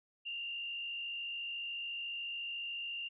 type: tone with frequency modulation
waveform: sine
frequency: 2794 Hz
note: F7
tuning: in tune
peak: -38 dBFS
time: 0.25-3.09 s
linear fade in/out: 20 ms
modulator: 54 Hz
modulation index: 1
effects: none